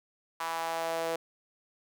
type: tone with high-pass filter sweep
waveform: sawtooth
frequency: 164.81 Hz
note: E3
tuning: in tune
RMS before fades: -33 dBFS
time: 0.4-1.16 s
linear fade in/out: 5 ms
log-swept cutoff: 1000 to 530 Hz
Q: 3.2
effects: none